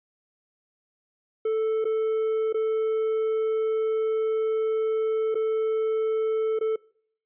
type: tone with dropouts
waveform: triangle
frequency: 440 Hz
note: A4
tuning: in tune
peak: -20 dBFS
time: 1.45-6.76 s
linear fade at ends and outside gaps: 5 ms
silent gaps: 1.844-1.852 / 2.527-2.543 / 5.345-5.353 / 6.59-6.61 s
effects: noise-tail reverb RT60 0.6 s tail -24 dB re dry + resampled to 8000 Hz